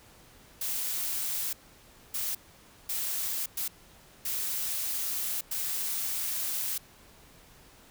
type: noise bursts at uneven times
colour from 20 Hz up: blue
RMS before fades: -32 dBFS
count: 6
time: 0.61-1.53 / 2.14-2.35 / 2.89-3.46 / 3.57-3.68 / 4.25-5.41 / 5.51-6.78 s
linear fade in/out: 5 ms
effects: pink hiss -56 dBFS RMS until 7.9 s